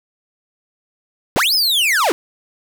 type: linear two-way sweep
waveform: 45% pulse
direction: up then down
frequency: 92.5 to 5300 to 274 Hz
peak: -13 dBFS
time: 1.36-2.12 s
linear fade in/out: 0 ms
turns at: 1.54 s
effects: 8-bit